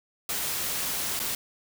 white noise with dropouts, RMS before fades -30 dBFS, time 0.29-1.35 s, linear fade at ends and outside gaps 2 ms, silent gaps 1.193-1.199 s, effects none

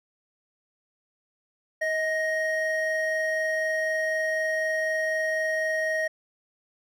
triangle tone pair together, 632 / 1872 Hz, D#5 / A#6, +27 / +7 cents, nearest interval octave + perfect fifth, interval 1880 cents, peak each -25 dBFS, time 1.81-6.08 s, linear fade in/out 10 ms, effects none

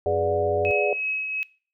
harmonic tone, 92.2 Hz, F#2, 6 cents flat, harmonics 1 / 2 / 3 / 4 / 5, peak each -31 / -44 / -42 / -47 / -52 dBFS, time 0.06-0.71 s, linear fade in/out 0 ms
sine chord, G# half-diminished seventh, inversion none, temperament equal with one note detuned, 415.3 / 493.9 / 587.3 / 726.9 Hz, G#4 / B4 / D5 / F#5, 0 / 0 / 0 / -31 cents, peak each -24 / -30 / -24 / -28 dBFS, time 0.06-0.93 s, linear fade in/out 2 ms
sine tone with tremolo, 2560 Hz, D#7, 49 cents sharp, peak -23 dBFS, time 0.65-1.43 s, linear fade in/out 0 ms, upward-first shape triangle, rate 2.8 Hz, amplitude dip 45%
effects noise-tail reverb RT60 0.4 s tail -21 dB re dry

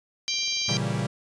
harmonic tone, 789 Hz, G5, 11 cents sharp, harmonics 3 / 4 / 5 / 6 / 7 / 8, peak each -33 / -32 / -32 / -30 / -36 / -33 dBFS, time 0.28-0.77 s, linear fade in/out 0 ms
click train, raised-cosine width 1 ms, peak -38 dBFS, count 15, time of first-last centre 0.34-0.985 s, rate 21.7 Hz
45% pulse chord, A# diminished seventh, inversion none, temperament equal, 116.54 / 138.59 / 164.81 / 196 Hz, A#2 / C#3 / E3 / G3, 0 / 0 / 0 / 0 cents, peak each -30 / -30 / -33 / -31 dBFS, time 0.68-1.07 s, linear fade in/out 10 ms
effects resampled to 22050 Hz

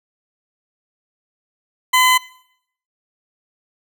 20% pulse tone, 1016 Hz, B5, 49 cents sharp, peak -6 dBFS, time 1.93-2.18 s, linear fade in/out 10 ms, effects noise-tail reverb RT60 0.7 s tail -21 dB re dry

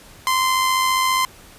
sawtooth tone with amplitude modulation, 1038 Hz, C6, 14 cents flat, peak -11 dBFS, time 0.27-1.25 s, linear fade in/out 0 ms, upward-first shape sine, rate 94.7 Hz, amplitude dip 35%, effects pink hiss -45 dBFS RMS until 1.58 s + resampled to 32000 Hz

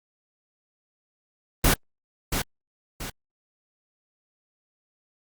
pink noise with echo, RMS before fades -18 dBFS, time 1.64-1.74 s, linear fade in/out 5 ms, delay 680 ms, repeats 2, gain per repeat -8 dB, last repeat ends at 3.1 s, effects Opus 24 kbps

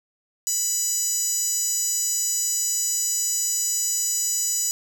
10% pulse tone with high-pass filter, 987.8 Hz, B5, in tune, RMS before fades -24 dBFS, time 0.47-4.71 s, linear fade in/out 0 ms, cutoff 7400 Hz, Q 7.4, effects none

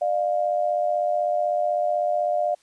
sine tone pair together, 603 / 699 Hz, D5 / F5, +46 / +1 cents, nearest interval minor third, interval 255 cents, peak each -23 dBFS, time 0.01-2.55 s, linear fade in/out 10 ms, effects white hiss -61 dBFS RMS until 2.62 s + resampled to 22050 Hz

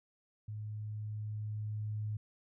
sine tone with level ramp, 106.5 Hz, G#2, 44 cents sharp, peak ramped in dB -39 to -34 dBFS, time 0.48-2.17 s, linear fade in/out 5 ms, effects none

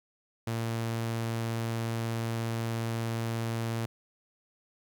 sawtooth tone, 114.6 Hz, A#2, 29 cents flat, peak -26 dBFS, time 0.47-3.86 s, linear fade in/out 5 ms, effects 11-bit

